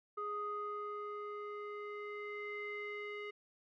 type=tone with low-pass filter sweep; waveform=square; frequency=415.3 Hz; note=G#4; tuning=in tune; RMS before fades=-43 dBFS; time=0.17-3.31 s; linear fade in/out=10 ms; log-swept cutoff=1200 to 2400 Hz; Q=6; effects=none